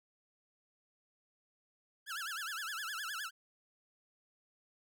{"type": "tone with vibrato", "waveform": "sawtooth", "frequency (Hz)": 1500, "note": "F#6", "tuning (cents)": 23, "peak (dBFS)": -35, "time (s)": [2.06, 3.31], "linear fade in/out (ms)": 50, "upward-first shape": "sine", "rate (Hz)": 9.7, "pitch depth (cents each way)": 250, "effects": []}